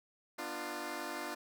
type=chord; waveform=10% pulse; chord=B diminished; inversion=none; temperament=equal with one note detuned; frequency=246.9 / 298.8 / 349.2 Hz; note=B3 / D4 / F4; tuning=0 / +30 / 0 cents; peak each=-39 / -34 / -34 dBFS; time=0.38-1.35 s; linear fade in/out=10 ms; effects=none